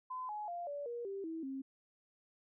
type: tone with pitch steps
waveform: sine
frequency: 1019 / 842.2 / 696 / 575.2 / 475.4 / 392.9 / 324.7 / 268.3 Hz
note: C6 / G#5 / F5 / D5 / A#4 / G4 / E4 / C4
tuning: -46 / +24 / -6 / -36 / +34 / +4 / -26 / +44 cents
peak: -39 dBFS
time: 0.1-1.62 s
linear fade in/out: 10 ms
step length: 190 ms
effects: none